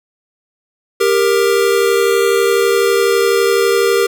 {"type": "tone pair together", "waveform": "square", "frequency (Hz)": [396.2, 468.2], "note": ["G4", "A#4"], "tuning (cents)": [18, 8], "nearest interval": "minor third", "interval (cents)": 290, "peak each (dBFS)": -14, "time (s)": [1, 4.07], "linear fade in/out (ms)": 10, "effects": []}